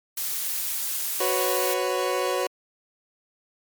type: noise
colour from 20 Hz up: blue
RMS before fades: -28 dBFS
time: 0.17-1.74 s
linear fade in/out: 5 ms
type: chord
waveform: 30% pulse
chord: F# suspended fourth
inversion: none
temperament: equal with one note detuned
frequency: 370 / 497.6 / 554.4 Hz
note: F#4 / B4 / C#5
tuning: 0 / +13 / 0 cents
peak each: -25 dBFS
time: 1.2-2.47 s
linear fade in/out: 5 ms
effects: MP3 96 kbps